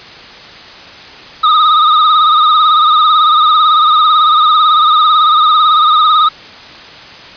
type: tone with vibrato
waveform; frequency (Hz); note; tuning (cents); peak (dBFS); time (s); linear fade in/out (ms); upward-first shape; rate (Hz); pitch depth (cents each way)
square; 1244.5; D#6; 0; -6; 1.43-6.29; 10; sine; 18; 62
effects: white hiss -32 dBFS RMS until 7.36 s + resampled to 11025 Hz